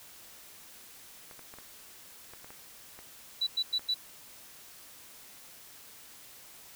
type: clicks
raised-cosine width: 0.5 ms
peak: -33 dBFS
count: 9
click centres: 1.312 / 1.393 / 1.539 / 1.586 / 2.336 / 2.445 / 2.505 / 2.99 / 3.794 s
type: tone bursts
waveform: sine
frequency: 3951 Hz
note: B7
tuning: in tune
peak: -26 dBFS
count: 4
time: 3.41-3.944 s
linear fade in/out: 10 ms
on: 60 ms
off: 98 ms
effects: white hiss -52 dBFS RMS until 6.75 s